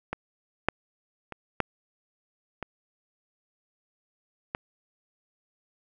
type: clicks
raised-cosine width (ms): 0.5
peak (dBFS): -15 / -6 / -22 / -8 / -18 / -14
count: 6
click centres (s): 0.13 / 0.686 / 1.323 / 1.603 / 2.627 / 4.549
effects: none